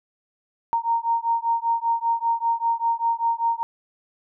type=beating tone pair; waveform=sine; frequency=923 / 928.1 Hz; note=A#5 / A#5; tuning=-17 / -8 cents; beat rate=5.1 Hz; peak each=-23 dBFS; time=0.73-3.63 s; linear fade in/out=0 ms; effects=none